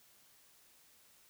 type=silence; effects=white hiss -65 dBFS RMS until 1.29 s

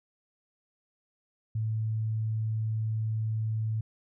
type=tone; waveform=sine; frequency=110 Hz; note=A2; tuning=in tune; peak=-27 dBFS; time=1.55-3.81 s; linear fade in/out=5 ms; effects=none

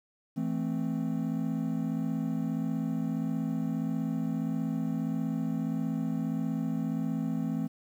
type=chord; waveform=triangle; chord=A minor; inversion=second; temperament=equal; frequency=164.81 / 220 / 261.6 Hz; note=E3 / A3 / C4; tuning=0 / 0 / 0 cents; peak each=-31 dBFS; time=0.36-7.68 s; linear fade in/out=20 ms; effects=10-bit

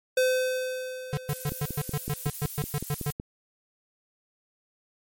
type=tone with exponential decay; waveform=square; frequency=512 Hz; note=C5; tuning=38 cents flat; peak=-20 dBFS; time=0.17-2.24 s; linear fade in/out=5 ms; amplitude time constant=450 ms
type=tone bursts; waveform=square; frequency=146.83 Hz; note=D3; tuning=in tune; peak=-26 dBFS; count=13; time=1.13-3.103 s; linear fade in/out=0 ms; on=41 ms; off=120 ms
type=noise; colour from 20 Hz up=violet; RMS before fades=-36 dBFS; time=1.29-3.12 s; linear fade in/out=2 ms
type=click train; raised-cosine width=3 ms; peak=-20 dBFS; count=10; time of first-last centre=1.52-3.199 s; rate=5.36 Hz
effects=MP3 64 kbps

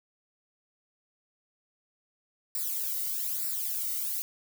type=noise with flanger; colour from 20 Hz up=violet; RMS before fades=-32 dBFS; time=2.55-4.22 s; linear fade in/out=0 ms; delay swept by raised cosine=0.31 to 1.22 ms; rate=1.1 Hz; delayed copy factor=-0.95; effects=none

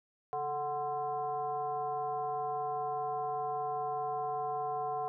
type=tone with frequency modulation; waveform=sine; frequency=740 Hz; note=F#5; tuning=in tune; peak=-32 dBFS; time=0.33-5.08 s; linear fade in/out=0 ms; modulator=301 Hz; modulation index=0.92; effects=none

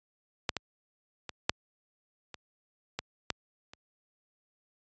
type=clicks; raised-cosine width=0.2 ms; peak=-9 / -14 / -20 / -6 / -24 / -15 / -12 / -29 dBFS; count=8; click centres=0.492 / 0.567 / 1.293 / 1.495 / 2.343 / 2.99 / 3.303 / 3.735 s; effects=high-pass 60 Hz 12 dB/octave + resampled to 16000 Hz

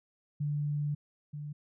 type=tone pair in turn; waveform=sine; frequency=146.83 / 147.64 Hz; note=D3 / D3; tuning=0 / +9 cents; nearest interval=unison; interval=9 cents; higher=second; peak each=-29 / -37 dBFS; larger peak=first; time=0.4-0.95 / 1.33-1.53 s; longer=first; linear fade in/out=10 ms; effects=none

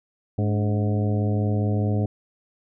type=harmonic tone with a mistuned harmonic; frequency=104.8 Hz; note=G#2; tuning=16 cents sharp; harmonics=1 / 2 / 3 / 4 / 5 / 6 / 7; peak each=-21 / -27 / -31 / -33 / -35 / -37 / -38 dBFS; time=0.38-2.06 s; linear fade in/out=5 ms; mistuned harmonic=3; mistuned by=-100 cents; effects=none

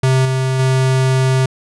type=tone with level steps; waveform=square; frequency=131.1 Hz; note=C3; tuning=4 cents sharp; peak=-11 / -15 / -12 dBFS; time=0.03-1.46 s; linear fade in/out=5 ms; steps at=0.25 / 0.59 s; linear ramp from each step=5 ms; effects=resampled to 24000 Hz

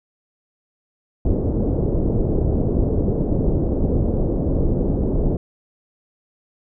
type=low-pass noise; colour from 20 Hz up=pink; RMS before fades=-19 dBFS; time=1.25-5.37 s; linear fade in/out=5 ms; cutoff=500 Hz; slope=24 dB/octave; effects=none

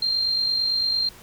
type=tone with amplitude modulation; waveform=sine; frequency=4180 Hz; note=C8; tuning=2 cents flat; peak=-18 dBFS; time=0.02-1.09 s; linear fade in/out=5 ms; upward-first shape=sine; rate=48.9 Hz; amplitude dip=45%; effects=pink hiss -47 dBFS RMS until 1.22 s

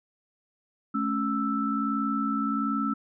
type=tone cluster; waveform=sine; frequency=215.7 / 277 / 1321 Hz; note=A3 / C#4 / E6; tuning=-34 / -1 / +3 cents; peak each=-29 dBFS; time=0.94-2.94 s; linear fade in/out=10 ms; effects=none

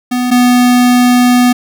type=tone pair in turn; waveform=square; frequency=248 / 246.7 Hz; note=B3 / B3; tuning=+7 / -2 cents; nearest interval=unison; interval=9 cents; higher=first; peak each=-12 / -6 dBFS; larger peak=second; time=0.11-0.31 / 0.31-1.53 s; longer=second; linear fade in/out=10 ms; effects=none

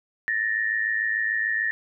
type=tone pair together; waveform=sine; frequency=1760 / 1866.8 Hz; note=A6 / A#6; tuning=0 / +2 cents; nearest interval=minor second; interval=102 cents; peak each=-25 dBFS; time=0.28-1.71 s; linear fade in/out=0 ms; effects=none

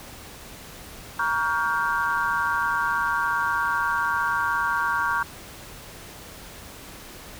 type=chord; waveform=sine; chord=G half-diminished seventh; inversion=first; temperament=just; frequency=940.8 / 1128.9 / 1411.2 / 1568 Hz; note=Bb5 / Db6 / F6 / G6; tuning=+16 / +31 / +18 / 0 cents; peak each=-27 dBFS; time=1.19-5.23 s; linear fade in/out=5 ms; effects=pink hiss -42 dBFS RMS until 7.39 s

